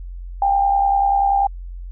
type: tone with amplitude modulation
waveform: sine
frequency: 796 Hz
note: G5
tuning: 26 cents sharp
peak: -11 dBFS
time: 0.42-1.47 s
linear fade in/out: 2 ms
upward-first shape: sine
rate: 70.3 Hz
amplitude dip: 55%
effects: added 44 Hz sine -29 dBFS peak until 1.91 s